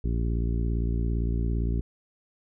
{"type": "harmonic tone", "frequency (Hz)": 57.6, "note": "A#1", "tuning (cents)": -20, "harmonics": [1, 2, 3, 4, 5, 6, 7], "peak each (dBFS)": [-25, -31, -35, -37, -39, -41, -42], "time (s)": [0.04, 1.81], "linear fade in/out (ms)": 5, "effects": []}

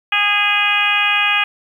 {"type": "harmonic tone with a mistuned harmonic", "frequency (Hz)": 410.6, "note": "G#4", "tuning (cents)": -20, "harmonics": [2, 3, 4, 5, 6, 7, 8], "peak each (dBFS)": [-24, -22, -21, -23, -16, -21, -27], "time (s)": [0.12, 1.44], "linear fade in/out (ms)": 5, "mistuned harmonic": 6, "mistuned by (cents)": 16, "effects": ["8-bit"]}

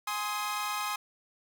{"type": "chord", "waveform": "sawtooth", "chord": "Ab major", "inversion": "none", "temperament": "equal with one note detuned", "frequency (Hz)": [830.6, 1046.5, 1260.4], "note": ["Ab5", "C6", "Eb6"], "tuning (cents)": [0, 0, 22], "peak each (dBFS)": [-33, -32, -31], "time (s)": [0.07, 0.96], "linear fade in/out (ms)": 5, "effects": []}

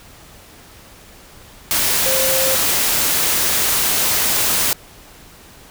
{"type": "tone in noise", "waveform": "sine", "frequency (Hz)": 529, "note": "C5", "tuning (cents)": 19, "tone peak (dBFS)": -20, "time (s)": [2.06, 2.55], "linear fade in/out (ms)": 0, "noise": "white", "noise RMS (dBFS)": -17, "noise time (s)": [1.71, 4.73], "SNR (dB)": -6, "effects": ["pink hiss -43 dBFS RMS until 5.7 s"]}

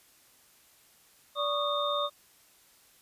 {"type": "tone cluster", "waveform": "sine", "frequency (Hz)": [581, 1114, 1230, 3648], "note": ["D5", "C#6", "D#6", "A#7"], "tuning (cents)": [-19, 8, -20, -38], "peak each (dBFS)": [-31, -34, -33, -33], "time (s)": [1.35, 2.1], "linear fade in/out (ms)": 50, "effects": ["white hiss -61 dBFS RMS until 3.01 s", "resampled to 32000 Hz"]}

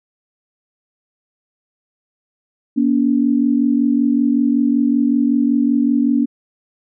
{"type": "tone pair together", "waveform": "sine", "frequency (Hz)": [239.4, 284.7], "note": ["A#3", "C#4"], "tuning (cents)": [46, 46], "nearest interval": "minor third", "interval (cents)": 300, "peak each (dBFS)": -15, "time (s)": [2.76, 6.26], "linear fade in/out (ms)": 20, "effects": []}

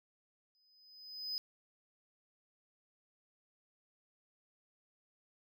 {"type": "tone with exponential growth", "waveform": "triangle", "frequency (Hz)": 5020, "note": "D#8", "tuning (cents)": 15, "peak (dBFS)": -33, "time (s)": [0.55, 1.38], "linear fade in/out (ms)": 0, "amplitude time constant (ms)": 180, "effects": []}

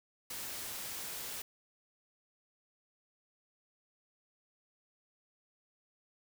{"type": "noise", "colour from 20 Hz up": "white", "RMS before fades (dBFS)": -42, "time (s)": [0.3, 1.42], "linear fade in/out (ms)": 5, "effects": []}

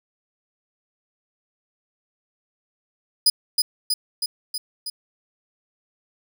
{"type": "tone with echo", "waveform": "sawtooth", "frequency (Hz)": 4975, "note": "D#8", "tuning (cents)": -1, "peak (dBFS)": -10, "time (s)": [3.26, 3.3], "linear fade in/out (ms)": 5, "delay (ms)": 320, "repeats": 5, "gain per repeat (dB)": -3, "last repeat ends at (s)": 4.9, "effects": []}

